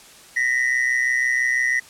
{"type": "ring-modulated tone", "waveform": "triangle", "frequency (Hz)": 1920, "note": "B6", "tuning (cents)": -49, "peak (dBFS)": -13, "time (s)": [0.36, 1.8], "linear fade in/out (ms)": 10, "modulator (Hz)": 63, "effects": ["white hiss -46 dBFS RMS until 1.89 s", "low-pass 10000 Hz 12 dB/octave"]}